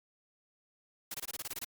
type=noise bursts; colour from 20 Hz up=white; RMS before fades=-39 dBFS; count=10; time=1.11-1.647 s; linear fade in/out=5 ms; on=33 ms; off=23 ms; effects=Opus 48 kbps